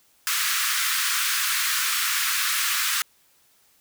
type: high-pass noise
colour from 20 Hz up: pink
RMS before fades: -24 dBFS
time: 0.27-3.02 s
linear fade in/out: 0 ms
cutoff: 1200 Hz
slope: 48 dB/octave
effects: white hiss -61 dBFS RMS until 3.8 s